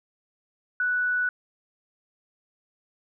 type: tone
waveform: sine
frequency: 1480 Hz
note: F#6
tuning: in tune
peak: -22 dBFS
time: 0.8-1.29 s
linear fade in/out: 2 ms
effects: none